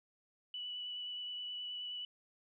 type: tone with vibrato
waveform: sine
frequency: 2960 Hz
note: F#7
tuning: in tune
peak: -40 dBFS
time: 0.54-2.05 s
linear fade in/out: 2 ms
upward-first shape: sine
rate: 9.5 Hz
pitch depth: 12 cents each way
effects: none